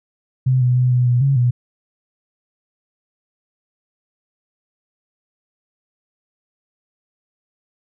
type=tone with pitch steps; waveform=sine; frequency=129.2 / 124.5 / 125.9 / 124.3 / 122.4 / 137.7 / 122.5 Hz; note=C3 / B2 / B2 / B2 / B2 / C#3 / B2; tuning=-21 / +14 / +34 / +12 / -15 / -11 / -14 cents; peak=-12 dBFS; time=0.46-1.51 s; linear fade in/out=10 ms; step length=150 ms; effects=none